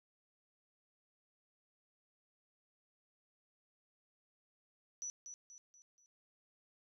sine tone with echo, 5920 Hz, F#8, in tune, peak -40 dBFS, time 5.02-5.1 s, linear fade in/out 0 ms, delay 240 ms, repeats 4, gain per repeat -7 dB, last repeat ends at 6.06 s, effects none

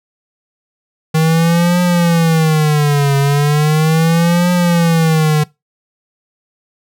square tone with vibrato, 157.3 Hz, D#3, 19 cents sharp, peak -10 dBFS, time 1.14-5.44 s, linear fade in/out 10 ms, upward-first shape triangle, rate 0.37 Hz, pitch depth 220 cents each way, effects noise-tail reverb RT60 0.2 s tail -21 dB re dry

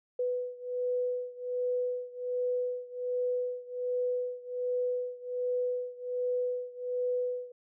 sine beating tone pair, 495.6 / 496.9 Hz, B4 / B4, +6 / +11 cents, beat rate 1.3 Hz, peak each -32 / -34 dBFS, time 0.19-7.52 s, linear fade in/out 5 ms, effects none

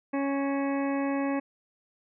harmonic tone with a mistuned harmonic, 277.2 Hz, C#4, in tune, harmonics 1 / 2 / 3 / 4 / 6 / 7 / 8 / 9, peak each -27 / -33 / -37 / -39 / -43 / -44 / -45 / -46 dBFS, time 0.13-1.4 s, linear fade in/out 10 ms, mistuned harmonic 9, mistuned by +47 cents, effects none

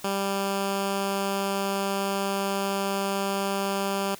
10% pulse tone, 196.9 Hz, G3, 8 cents sharp, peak -17 dBFS, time 0.04-4.15 s, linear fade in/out 5 ms, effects white hiss -47 dBFS RMS until 4.19 s

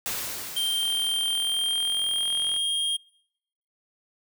white noise with exponential decay, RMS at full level -29 dBFS, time 0.06-2.36 s, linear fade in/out 0 ms, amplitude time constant 500 ms
square tone with pitch glide, 3164 to 3229 Hz, G7 to G#7, +15 to -49 cents, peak -24 dBFS, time 0.56-2.97 s, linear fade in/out 10 ms, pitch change +36 cents, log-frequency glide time 1.32-2.49 s
click train, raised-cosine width 0.3 ms, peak -26 dBFS, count 74, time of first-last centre 0.83-2.564 s, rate 42.1 Hz
effects noise-tail reverb RT60 0.8 s tail -26 dB re dry

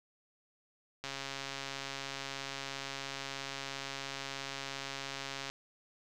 click train, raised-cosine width 0.2 ms, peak -22 dBFS, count 612, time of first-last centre 1.04-5.5 s, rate 137 Hz, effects none

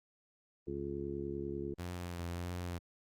harmonic tone, 70.3 Hz, C#2, 25 cents sharp, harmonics 1 / 2 / 3 / 4 / 5 / 6, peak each -47 / -46 / -46 / -47 / -40 / -44 dBFS, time 0.67-1.74 s, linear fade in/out 5 ms
sawtooth tone with vibrato, 87.4 Hz, F2, 2 cents sharp, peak -34 dBFS, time 1.78-2.79 s, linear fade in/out 20 ms, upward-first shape triangle, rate 1.6 Hz, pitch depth 34 cents each way
effects Opus 32 kbps

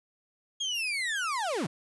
35% pulse linear sweep, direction down, 3298 to 119.5 Hz, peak -27 dBFS, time 0.6-1.67 s, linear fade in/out 10 ms, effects resampled to 24000 Hz + 11-bit

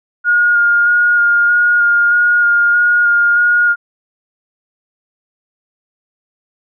sine tone with vibrato, 1425 Hz, F6, 34 cents sharp, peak -8 dBFS, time 0.24-3.76 s, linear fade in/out 50 ms, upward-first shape square, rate 1.6 Hz, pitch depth 12 cents each way, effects none

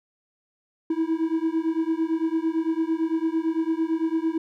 triangle beating tone pair, 320 / 328.9 Hz, D#4 / E4, +49 / -4 cents, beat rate 8.9 Hz, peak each -23 dBFS, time 0.9-4.38 s, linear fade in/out 5 ms, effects none

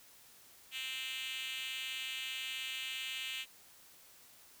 5% pulse tone with high-pass filter, 261.6 Hz, C4, in tune, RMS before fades -41 dBFS, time 0.71-3.46 s, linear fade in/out 50 ms, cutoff 2800 Hz, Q 3.2, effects white hiss -60 dBFS RMS until 4.6 s

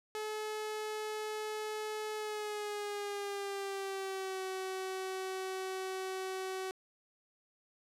sawtooth tone with pitch glide, 428.9 to 377.7 Hz, A4 to F#4, -44 to +36 cents, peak -33 dBFS, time 0.15-6.71 s, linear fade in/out 0 ms, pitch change -220 cents, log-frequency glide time 2.15-4.42 s, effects low-pass 12000 Hz 12 dB/octave

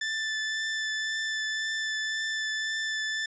sawtooth tone with vibrato, 1760 Hz, A6, in tune, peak -25 dBFS, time 0.01-3.26 s, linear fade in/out 5 ms, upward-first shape triangle, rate 1.9 Hz, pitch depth 12 cents each way, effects resampled to 16000 Hz

